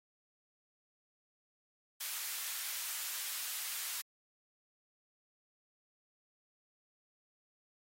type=high-pass noise; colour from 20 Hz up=white; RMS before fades=-40 dBFS; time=2-4.02 s; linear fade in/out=10 ms; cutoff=1300 Hz; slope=12 dB/octave; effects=AAC 48 kbps